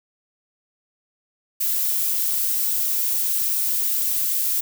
violet noise, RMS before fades -22 dBFS, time 1.6-4.61 s, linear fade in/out 10 ms, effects none

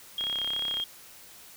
sine tone with vibrato, 3256 Hz, G#7, 35 cents flat, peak -28 dBFS, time 0.18-0.84 s, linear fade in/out 2 ms, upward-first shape sine, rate 2.8 Hz, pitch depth 10 cents each way
click train, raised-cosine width 0.3 ms, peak -22 dBFS, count 21, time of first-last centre 0.21-0.8 s, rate 33.9 Hz
effects white hiss -50 dBFS RMS until 1.56 s

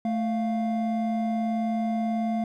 triangle tone pair together, 220 / 698.5 Hz, A3 / F5, 0 / 0 cents, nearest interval octave + minor sixth, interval 2000 cents, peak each -23 / -28 dBFS, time 0.05-2.44 s, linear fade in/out 2 ms, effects none

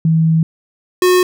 sine / square tone pair in turn, 161.6 / 363.7 Hz, E3 / F#4, -34 / -30 cents, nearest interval octave + major second, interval 1404 cents, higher second, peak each -9 dBFS, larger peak neither, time 0.05-0.43 / 1.02-1.23 s, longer first, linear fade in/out 2 ms, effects none

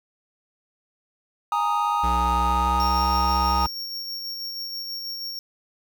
triangle chord, Ab suspended second, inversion none, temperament equal with one note detuned, 830.6 / 928 / 1244.5 Hz, Ab5 / Bb5 / Eb6, 0 / -8 / 0 cents, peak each -24 / -23 / -22 dBFS, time 1.52-3.66 s, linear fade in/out 2 ms
square tone with pitch glide, 61.74 to 65.3 Hz, B1 to C2, 0 to -3 cents, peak -25 dBFS, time 2.03-3.67 s, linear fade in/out 10 ms, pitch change +97 cents, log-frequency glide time 2.32-3.06 s
square tone with tremolo, 5520 Hz, F8, 21 cents flat, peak -29 dBFS, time 2.8-5.39 s, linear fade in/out 0 ms, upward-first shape sine, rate 6.2 Hz, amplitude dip 30%
effects 8-bit

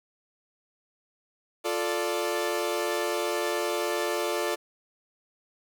sawtooth chord, D minor, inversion first, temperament equal with one note detuned, 350.2 / 440 / 587.3 Hz, F4 / A4 / D5, +5 / 0 / 0 cents, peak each -27 dBFS, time 1.64-4.56 s, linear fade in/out 20 ms, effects 9-bit

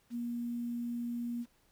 sine tone with quantisation, 237.9 Hz, A#3, 35 cents sharp, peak -34 dBFS, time 0.1-1.46 s, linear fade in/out 50 ms, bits 10, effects pink hiss -70 dBFS RMS until 1.71 s

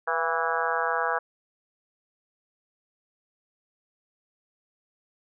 harmonic tone with a mistuned harmonic, 163.7 Hz, E3, 12 cents flat, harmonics 3 / 4 / 5 / 6 / 7 / 8 / 9 / 10, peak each -32 / -32 / -32 / -32 / -32 / -32 / -32 / -32 dBFS, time 0.07-1.19 s, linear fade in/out 10 ms, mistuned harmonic 4, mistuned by +52 cents, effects none

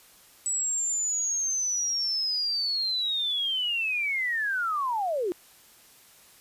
sine linear sweep, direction down, 7902 to 329.6 Hz, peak -25 dBFS, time 0.46-5.32 s, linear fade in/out 0 ms, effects white hiss -55 dBFS RMS until 6.4 s + resampled to 32000 Hz

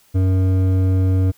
sine tone with hard clipping, 93.7 Hz, F#2, 22 cents sharp, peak -15 dBFS, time 0.14-1.32 s, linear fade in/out 20 ms, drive 10 dB, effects white hiss -55 dBFS RMS until 1.37 s

